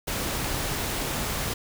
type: noise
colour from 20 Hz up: pink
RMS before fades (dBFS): -29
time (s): 0.07-1.54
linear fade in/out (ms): 10
effects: none